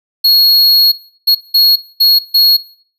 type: tone bursts at uneven times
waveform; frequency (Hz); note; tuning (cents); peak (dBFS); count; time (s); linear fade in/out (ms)
square; 4317; C#8; -47; -6; 5; 0.24-0.92 / 1.27-1.35 / 1.54-1.76 / 2-2.19 / 2.34-2.57; 10
effects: noise-tail reverb RT60 0.5 s tail -19 dB re dry